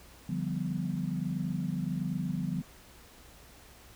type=chord; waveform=sine; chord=G dominant seventh; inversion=second; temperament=equal; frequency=146.83 / 174.61 / 196 / 246.9 Hz; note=D3 / F3 / G3 / B3; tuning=0 / 0 / 0 / 0 cents; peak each=-36 / -33 / -37 / -38 dBFS; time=0.29-2.62 s; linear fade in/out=5 ms; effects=added 60 Hz sine -59 dBFS peak until 3.95 s + pink hiss -55 dBFS RMS until 3.95 s